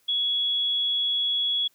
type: tone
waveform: sine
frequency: 3360 Hz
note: G#7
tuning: 19 cents sharp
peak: -22 dBFS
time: 0.08-1.68 s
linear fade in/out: 10 ms
effects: white hiss -65 dBFS RMS until 1.74 s + high-pass 80 Hz 12 dB/octave